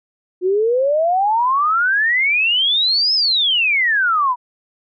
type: exponential two-way sweep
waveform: sine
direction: up then down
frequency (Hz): 354.4 to 5274 to 953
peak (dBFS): -13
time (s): 0.41-4.36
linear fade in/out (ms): 50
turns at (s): 3.14
effects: none